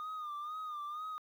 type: tone with vibrato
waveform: sine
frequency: 1218 Hz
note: D#6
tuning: 37 cents flat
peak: -36 dBFS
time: 0-1.18 s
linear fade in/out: 0 ms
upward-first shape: sine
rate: 2.1 Hz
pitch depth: 67 cents each way
effects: tanh soft clip ceiling -38 dBFS + 11-bit